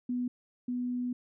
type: tone pair in turn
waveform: sine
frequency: 246.9 / 246.9 Hz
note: B3 / B3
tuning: 0 / 0 cents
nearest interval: unison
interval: 0 cents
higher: neither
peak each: -29 / -30 dBFS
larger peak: first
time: 0.09-0.28 / 0.68-1.13 s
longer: second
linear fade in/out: 5 ms
effects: none